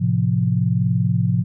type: chord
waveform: sine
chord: F major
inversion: first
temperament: equal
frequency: 110 / 130.81 / 174.61 Hz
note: A2 / C3 / F3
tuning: 0 / 0 / 0 cents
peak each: -20 dBFS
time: 0-1.44 s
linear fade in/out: 20 ms
effects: none